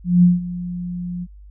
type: tone with ADSR envelope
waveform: sine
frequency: 176.9 Hz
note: F3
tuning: 23 cents sharp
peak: -7 dBFS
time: 0.04-1.27 s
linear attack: 190 ms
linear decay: 170 ms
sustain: -17 dB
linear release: 42 ms
effects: added 50 Hz sine -39 dBFS peak until 1.5 s